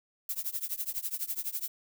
violet noise with tremolo, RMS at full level -31 dBFS, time 0.29-1.68 s, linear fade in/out 2 ms, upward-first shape triangle, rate 12 Hz, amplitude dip 100%, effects none

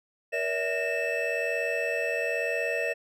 triangle tone cluster, 472.8 / 569 / 650 / 1835 / 2629 Hz, A#4 / C#5 / E5 / A#6 / E7, +24 / +45 / -24 / -28 / -5 cents, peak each -31 dBFS, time 0.32-2.94 s, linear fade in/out 20 ms, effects none

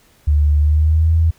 sine tone with pitch glide, 74 to 81.64 Hz, D2 to E2, +14 to -16 cents, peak -10 dBFS, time 0.27-1.31 s, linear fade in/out 10 ms, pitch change +170 cents, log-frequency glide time 0.58-1.14 s, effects pink hiss -53 dBFS RMS until 1.38 s

